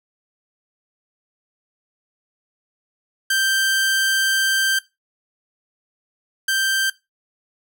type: tone pair in turn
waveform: sawtooth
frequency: 1568 / 1568 Hz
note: G6 / G6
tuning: 0 / 0 cents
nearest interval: unison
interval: 0 cents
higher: neither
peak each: -13 / -14 dBFS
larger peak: first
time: 3.3-4.79 / 6.48-6.9 s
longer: first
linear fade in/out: 5 ms
effects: noise-tail reverb RT60 0.2 s tail -17 dB re dry